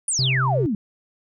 sine exponential sweep, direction down, 9870 to 190 Hz, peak -20 dBFS, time 0.08-0.75 s, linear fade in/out 2 ms
triangle tone, 130.81 Hz, C3, in tune, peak -18 dBFS, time 0.19-0.66 s, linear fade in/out 0 ms
effects none

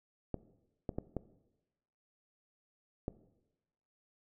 clicks, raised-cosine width 2 ms, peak -22 dBFS, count 5, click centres 0.343 / 0.892 / 0.985 / 1.167 / 3.081 s, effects noise-tail reverb RT60 1.0 s tail -17 dB re dry

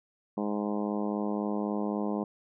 harmonic tone, 103.83 Hz, G#2, in tune, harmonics 2 / 3 / 4 / 5 / 6 / 7 / 8 / 9 / 10, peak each -31 / -35 / -37 / -39 / -41 / -42 / -43 / -44 / -45 dBFS, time 0.37-2.24 s, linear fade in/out 5 ms, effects none

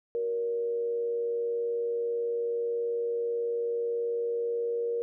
sine tone with frequency modulation, 470.4 Hz, A#4, 16 cents sharp, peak -27 dBFS, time 0.15-5.02 s, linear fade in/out 0 ms, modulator 99.9 Hz, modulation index 0.29, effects none

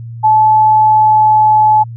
sine tone with pitch glide, 865 to 858.5 Hz, A5 to A5, -30 to -43 cents, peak -5 dBFS, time 0.23-1.84 s, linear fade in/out 20 ms, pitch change -13 cents, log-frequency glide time 0.48-1.63 s, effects added 116 Hz sine -24 dBFS peak until 1.96 s

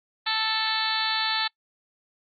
harmonic tone, 440 Hz, A4, in tune, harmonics 2 / 3 / 4 / 5 / 6 / 7 / 8 / 9 / 10, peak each -31 / -33 / -30 / -36 / -36 / -36 / -31 / -30 / -31 dBFS, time 0.26-1.48 s, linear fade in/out 10 ms, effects noise-tail reverb RT60 0.1 s tail -25 dB re dry + Opus 32 kbps

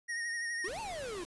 square tone with vibrato, 1864.7 Hz, A#6, in tune, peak -35 dBFS, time 0.08-0.69 s, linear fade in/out 20 ms, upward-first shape sine, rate 12 Hz, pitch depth 30 cents each way
square exponential two-way sweep, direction up then down, 329.6 to 932.3 to 329.6 Hz, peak -39 dBFS, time 0.64-1.24 s, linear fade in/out 5 ms, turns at 0.8 s
pink noise, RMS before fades -48 dBFS, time 0.68-1.25 s, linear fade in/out 0 ms
effects resampled to 24000 Hz

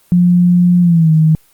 sine tone with pitch glide, 176.9 to 157.6 Hz, F3 to D#3, +23 to +23 cents, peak -6 dBFS, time 0.12-1.35 s, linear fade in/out 0 ms, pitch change -200 cents, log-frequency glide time 0.81-1.11 s, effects white hiss -51 dBFS RMS until 1.53 s + Opus 24 kbps

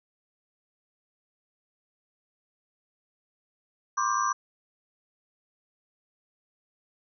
sine tone cluster, 991 / 1066 / 1175 / 1575 / 5890 Hz, B5 / C6 / D6 / G6 / F#8, +6 / +32 / +1 / +8 / -9 cents, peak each -35 / -28 / -27 / -34 / -34 dBFS, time 3.97-4.33 s, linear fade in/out 10 ms, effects none

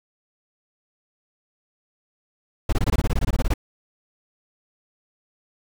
brown noise bursts, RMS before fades -19 dBFS, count 15, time 2.69-3.539 s, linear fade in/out 5 ms, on 37 ms, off 21 ms, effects none

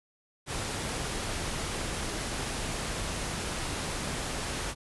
pink low-pass noise, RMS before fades -34 dBFS, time 0.46-4.75 s, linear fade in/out 50 ms, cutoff 11000 Hz, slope 96 dB/octave, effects none

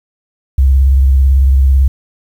sine tone with vibrato, 67 Hz, C2, 42 cents sharp, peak -5 dBFS, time 0.58-1.88 s, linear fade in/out 5 ms, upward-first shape triangle, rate 18 Hz, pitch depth 100 cents each way, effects 7-bit

